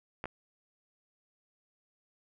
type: clicks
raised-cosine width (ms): 0.5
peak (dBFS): -22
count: 2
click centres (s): 0.241 / 0.256
effects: none